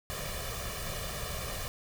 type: noise with comb filter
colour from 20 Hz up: pink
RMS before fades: -37 dBFS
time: 0.1-1.68 s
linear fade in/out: 0 ms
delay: 1.7 ms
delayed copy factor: +0.75
effects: none